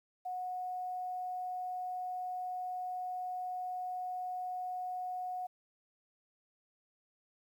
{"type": "tone with quantisation", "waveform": "sine", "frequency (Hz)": 731, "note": "F#5", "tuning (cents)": -21, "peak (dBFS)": -36, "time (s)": [0.25, 5.47], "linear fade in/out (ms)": 10, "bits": 11, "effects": []}